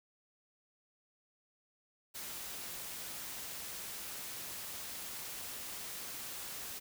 white noise, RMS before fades -44 dBFS, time 2.14-6.8 s, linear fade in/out 20 ms, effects none

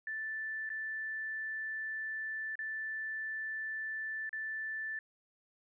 sine tone with dropouts, 1760 Hz, A6, in tune, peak -36 dBFS, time 0.07-4.99 s, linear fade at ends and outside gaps 2 ms, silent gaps 0.692-0.701 / 2.555-2.59 / 4.293-4.329 s, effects none

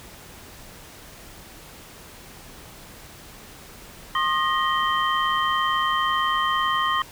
sine tone cluster, 1068 / 1226 / 1878 / 3119 Hz, C6 / D#6 / A#6 / G7, +35 / -26 / +12 / -9 cents, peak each -23 / -25 / -27 / -29 dBFS, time 4.15-7.02 s, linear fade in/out 2 ms, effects pink hiss -44 dBFS RMS until 7.11 s

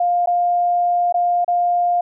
sine tone with dropouts, 704 Hz, F5, 14 cents sharp, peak -14 dBFS, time 0-2.01 s, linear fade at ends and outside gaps 5 ms, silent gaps 0.26-0.272 / 1.125-1.142 / 1.446-1.479 s, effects none

